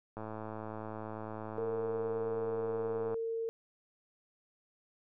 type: click train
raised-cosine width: 1 ms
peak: -28 dBFS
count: 325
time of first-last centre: 0.17-3.142 s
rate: 109 Hz
type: tone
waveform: sine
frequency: 454.8 Hz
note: A#4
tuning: 43 cents flat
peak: -33 dBFS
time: 1.58-3.49 s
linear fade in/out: 0 ms
effects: none